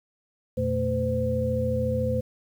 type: tone cluster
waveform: sine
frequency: 86.4 / 120.3 / 222.5 / 511 Hz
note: F2 / B2 / A3 / C5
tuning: -18 / -45 / +20 / -41 cents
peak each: -30 / -29 / -30 / -26 dBFS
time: 0.57-2.21 s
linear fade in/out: 10 ms
effects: 9-bit